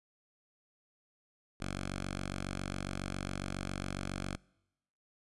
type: tone with notch filter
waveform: 5% pulse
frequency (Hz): 47.29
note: F#1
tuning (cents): +39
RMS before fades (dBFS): -39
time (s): 1.6-4.37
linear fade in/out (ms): 10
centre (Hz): 440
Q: 1.2
effects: noise-tail reverb RT60 0.9 s tail -25 dB re dry + resampled to 24000 Hz